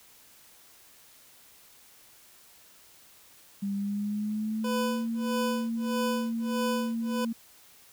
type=tone with pitch glide; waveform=sine; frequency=199.2 to 228.8 Hz; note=G3 to A#3; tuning=+28 to -32 cents; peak=-28 dBFS; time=3.62-7.33 s; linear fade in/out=10 ms; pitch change=+240 cents; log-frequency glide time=3.75-4.96 s
type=tone with tremolo; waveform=25% pulse; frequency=500 Hz; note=B4; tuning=21 cents sharp; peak=-24 dBFS; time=4.64-7.25 s; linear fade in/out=5 ms; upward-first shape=sine; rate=1.6 Hz; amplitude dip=100%
effects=white hiss -56 dBFS RMS until 7.92 s